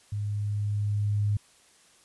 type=tone with level ramp; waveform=sine; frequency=103.4 Hz; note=G#2; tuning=7 cents flat; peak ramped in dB=-28 to -22 dBFS; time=0.12-1.37 s; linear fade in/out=5 ms; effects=white hiss -59 dBFS RMS until 2.04 s + resampled to 24000 Hz